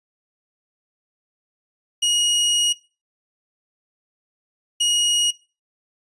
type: tone pair in turn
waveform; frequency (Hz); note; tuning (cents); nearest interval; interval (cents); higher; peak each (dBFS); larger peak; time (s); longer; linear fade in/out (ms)
sawtooth; 2887 / 2887; F#7 / F#7; -43 / -43; unison; 0; neither; -13; neither; 2.02-2.73 / 4.8-5.31; first; 10
effects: noise-tail reverb RT60 0.3 s tail -18 dB re dry + resampled to 24000 Hz